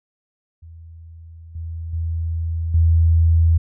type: tone with level steps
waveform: sine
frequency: 82.41 Hz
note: E2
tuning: in tune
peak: -37 / -26 / -20 / -11 dBFS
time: 0.62-3.58 s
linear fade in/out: 10 ms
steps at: 1.55 / 1.93 / 2.74 s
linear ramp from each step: 5 ms
effects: none